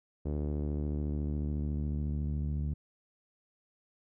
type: tone with low-pass filter sweep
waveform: sawtooth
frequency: 74 Hz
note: D2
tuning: 14 cents sharp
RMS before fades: -33 dBFS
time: 0.25-2.74 s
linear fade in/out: 10 ms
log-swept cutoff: 430 to 170 Hz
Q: 1.4
effects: none